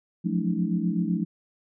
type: tone cluster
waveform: sine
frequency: 173.7 / 181.6 / 215.1 / 282.8 / 317.2 Hz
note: F3 / F#3 / A3 / C#4 / D#4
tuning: -9 / -32 / -39 / +35 / +33 cents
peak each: -27 / -28 / -29 / -34 / -33 dBFS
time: 0.24-1.25 s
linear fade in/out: 20 ms
effects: none